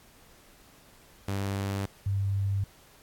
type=tone pair in turn; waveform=sawtooth / sine; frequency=98.7 / 98.7 Hz; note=G2 / G2; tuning=+12 / +12 cents; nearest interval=unison; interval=0 cents; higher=neither; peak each=-25 dBFS; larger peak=neither; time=1.28-1.86 / 2.06-2.64 s; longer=neither; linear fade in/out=5 ms; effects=pink hiss -57 dBFS RMS until 3.02 s + AAC 64 kbps